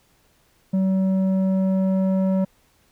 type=tone with low-pass filter sweep; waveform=square; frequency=190 Hz; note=F#3; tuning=46 cents sharp; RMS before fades=-20 dBFS; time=0.73-2.45 s; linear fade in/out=10 ms; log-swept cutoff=390 to 620 Hz; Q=1.2; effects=pink hiss -61 dBFS RMS until 2.91 s